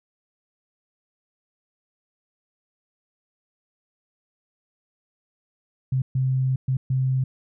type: tone bursts at uneven times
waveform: sine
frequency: 130.81 Hz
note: C3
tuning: in tune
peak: -19 dBFS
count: 4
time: 5.92-6.02 / 6.15-6.56 / 6.68-6.77 / 6.9-7.24 s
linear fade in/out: 5 ms
effects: none